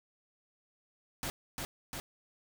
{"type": "noise with echo", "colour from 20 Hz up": "pink", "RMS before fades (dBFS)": -37, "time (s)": [1.23, 1.3], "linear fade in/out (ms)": 0, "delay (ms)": 350, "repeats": 2, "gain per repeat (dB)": -2, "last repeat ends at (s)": 2, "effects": []}